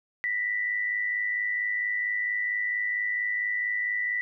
sine tone pair together, 1871.1 / 1975.5 Hz, A#6 / B6, +6 / 0 cents, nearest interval minor second, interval 94 cents, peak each -35 / -26 dBFS, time 0.24-4.21 s, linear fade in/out 0 ms, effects none

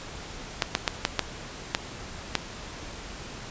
clicks, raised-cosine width 0.2 ms, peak -4 dBFS, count 7, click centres 0.622 / 0.751 / 0.878 / 1.051 / 1.193 / 1.749 / 2.353 s, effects pink hiss -40 dBFS RMS until 3.5 s + resampled to 16000 Hz

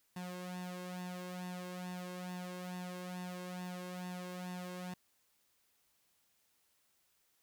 sawtooth tone with flanger, 180.6 Hz, F#3, 42 cents flat, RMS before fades -44 dBFS, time 0.16-4.94 s, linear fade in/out 5 ms, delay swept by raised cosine 1.1 to 1.9 ms, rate 2.3 Hz, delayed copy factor +0.75, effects white hiss -75 dBFS RMS until 7.42 s

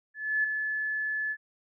sine tone with ADSR envelope, 1726 Hz, A6, 34 cents flat, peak -22 dBFS, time 0.14-1.37 s, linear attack 300 ms, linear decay 4 ms, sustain -6 dB, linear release 60 ms, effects none

